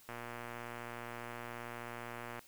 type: click train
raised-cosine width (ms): 0.5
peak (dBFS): -29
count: 275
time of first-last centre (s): 0.09-2.393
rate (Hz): 119
effects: white hiss -61 dBFS RMS until 2.47 s